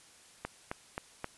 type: click train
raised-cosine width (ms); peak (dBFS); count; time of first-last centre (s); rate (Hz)
0.5; -20; 4; 0.45-1.244; 3.78
effects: white hiss -58 dBFS RMS until 1.37 s + resampled to 24000 Hz